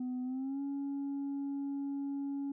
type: tone with pitch glide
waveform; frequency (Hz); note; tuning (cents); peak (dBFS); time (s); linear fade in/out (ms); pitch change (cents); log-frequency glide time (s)
sine; 251.7 to 279.3; B3 to C#4; +33 to +13; -32; 0-2.52; 5; +180; 0.23-0.61
effects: tanh soft clip ceiling -33 dBFS